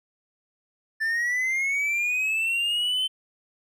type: linear sweep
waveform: triangle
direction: up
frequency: 1759 to 3083 Hz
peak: -21 dBFS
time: 1-3.08 s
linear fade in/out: 20 ms
effects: none

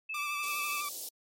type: tone with tremolo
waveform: sine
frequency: 2614 Hz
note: E7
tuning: 15 cents flat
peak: -34 dBFS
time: 0.09-0.81 s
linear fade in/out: 10 ms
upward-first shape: square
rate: 9.9 Hz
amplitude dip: 25%
type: tone with vibrato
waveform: sawtooth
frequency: 1174.7 Hz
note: D6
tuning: in tune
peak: -31 dBFS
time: 0.14-0.89 s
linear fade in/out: 5 ms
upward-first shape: triangle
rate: 12 Hz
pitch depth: 40 cents each way
type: band-stop noise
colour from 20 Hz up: white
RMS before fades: -40 dBFS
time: 0.43-1.09 s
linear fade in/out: 5 ms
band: 630 to 3800 Hz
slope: 24 dB/octave
effects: high-pass 400 Hz 12 dB/octave + MP3 64 kbps

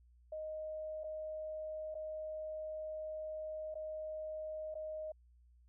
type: tone with dropouts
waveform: sine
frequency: 622.3 Hz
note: D#5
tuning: in tune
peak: -40 dBFS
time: 0.32-5.12 s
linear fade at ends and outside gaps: 5 ms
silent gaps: 1.036-1.041 / 1.944-1.951 / 3.743-3.753 / 4.743-4.752 s
effects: added 60 Hz sine -62 dBFS peak until 5.68 s

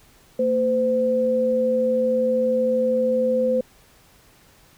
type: tone pair together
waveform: sine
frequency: 228.2 / 512.3 Hz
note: A#3 / C5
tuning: -37 / -37 cents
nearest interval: octave + major second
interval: 1400 cents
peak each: -25 / -18 dBFS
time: 0.39-3.61 s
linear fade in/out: 5 ms
effects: pink hiss -54 dBFS RMS until 4.77 s

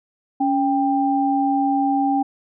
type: tone pair together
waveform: sine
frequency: 279 / 791 Hz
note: C#4 / G5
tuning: +11 / +15 cents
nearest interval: octave + tritone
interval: 1804 cents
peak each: -19 dBFS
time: 0.4-2.23 s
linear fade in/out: 10 ms
effects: none

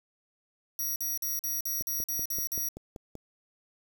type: tone bursts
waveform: 5% pulse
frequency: 5750 Hz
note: F8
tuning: 50 cents sharp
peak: -24 dBFS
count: 9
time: 0.79-2.688 s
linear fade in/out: 2 ms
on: 170 ms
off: 46 ms
type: click train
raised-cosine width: 2 ms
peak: -28 dBFS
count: 8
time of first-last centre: 1.81-3.154 s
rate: 5.21 Hz
effects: 8-bit

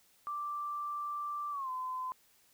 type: tone with pitch glide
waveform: sine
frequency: 1174.7 to 1022.6 Hz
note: D6 to C6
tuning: 0 to -40 cents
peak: -35 dBFS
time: 0.27-2.12 s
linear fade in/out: 0 ms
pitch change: -240 cents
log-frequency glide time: 1.51-1.7 s
effects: white hiss -67 dBFS RMS until 2.53 s

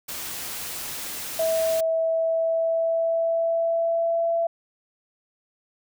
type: noise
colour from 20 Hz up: white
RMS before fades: -33 dBFS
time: 0.08-1.81 s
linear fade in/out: 10 ms
type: tone with pitch glide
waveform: sine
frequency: 650 to 671 Hz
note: E5 to E5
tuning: -24 to +31 cents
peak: -20 dBFS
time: 1.39-4.47 s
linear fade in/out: 5 ms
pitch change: +55 cents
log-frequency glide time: 1.75-4.33 s
effects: none

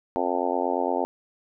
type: harmonic tone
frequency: 88.7 Hz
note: F2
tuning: 27 cents sharp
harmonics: 3 / 4 / 5 / 6 / 7 / 8 / 9 / 10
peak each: -31 / -31 / -31 / -31 / -31 / -31 / -31 / -31 dBFS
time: 0.16-1.05 s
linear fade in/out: 0 ms
effects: none

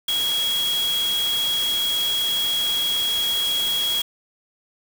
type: tone in noise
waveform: sine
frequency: 3312 Hz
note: G#7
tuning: 5 cents flat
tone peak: -20 dBFS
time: 0.08-4.02 s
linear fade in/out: 5 ms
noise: white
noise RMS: -30 dBFS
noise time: 0.08-4.02 s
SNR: +7 dB
effects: none

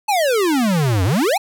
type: exponential two-way sweep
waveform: square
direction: down then up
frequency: 880 to 87.31 to 880 Hz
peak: -15 dBFS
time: 0.08-1.38 s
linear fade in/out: 10 ms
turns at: 1.04 s
effects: none

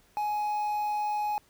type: tone with quantisation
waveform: triangle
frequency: 838 Hz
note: G#5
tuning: 15 cents sharp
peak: -25 dBFS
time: 0.17-1.38 s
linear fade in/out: 0 ms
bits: 8
effects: pink hiss -63 dBFS RMS until 1.49 s

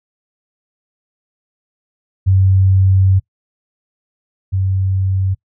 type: tone pair in turn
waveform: sine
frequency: 95.3 / 95.3 Hz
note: G2 / G2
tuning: -48 / -48 cents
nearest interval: unison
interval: 0 cents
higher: neither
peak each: -8 / -13 dBFS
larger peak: first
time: 2.26-3.2 / 4.52-5.35 s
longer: first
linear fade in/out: 20 ms
effects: noise-tail reverb RT60 0.1 s tail -22 dB re dry

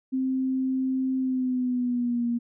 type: tone with pitch glide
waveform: sine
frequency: 261.6 to 237.1 Hz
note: C4 to A#3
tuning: 0 to +30 cents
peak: -23 dBFS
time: 0.12-2.39 s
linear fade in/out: 20 ms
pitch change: -170 cents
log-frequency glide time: 1.18-2.27 s
effects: none

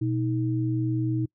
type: tone pair together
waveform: sine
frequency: 121.94 / 316.1 Hz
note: B2 / D#4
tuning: -22 / +27 cents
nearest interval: octave + major third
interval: 1649 cents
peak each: -25 / -27 dBFS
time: 0.01-1.26 s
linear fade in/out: 10 ms
effects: noise-tail reverb RT60 0.1 s tail -25 dB re dry

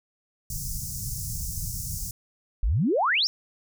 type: band-stop noise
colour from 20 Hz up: pink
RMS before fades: -32 dBFS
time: 0.5-2.11 s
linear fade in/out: 2 ms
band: 170 to 5400 Hz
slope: 48 dB/octave
type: exponential sweep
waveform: sine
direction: up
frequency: 40.6 to 5650 Hz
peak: -20 dBFS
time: 2.63-3.27 s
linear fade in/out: 0 ms
effects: none

